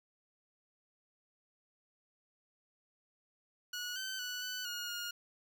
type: tone with pitch steps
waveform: 15% pulse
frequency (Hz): 1459 / 1536 / 1479 / 1500 / 1436 / 1426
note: F#6 / G6 / F#6 / F#6 / F6 / F6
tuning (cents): -25 / -36 / -1 / +23 / +48 / +36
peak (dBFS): -32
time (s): 3.73-5.11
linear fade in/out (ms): 5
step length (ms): 230
effects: none